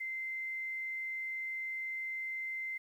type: tone with quantisation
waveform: sine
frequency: 2078 Hz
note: C7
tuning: 12 cents flat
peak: -36 dBFS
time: 0-2.78 s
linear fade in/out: 10 ms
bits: 11
effects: none